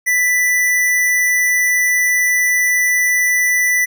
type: tone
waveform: square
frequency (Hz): 1981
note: B6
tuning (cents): +5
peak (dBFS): -13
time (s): 0.06-3.86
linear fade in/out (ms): 20
effects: none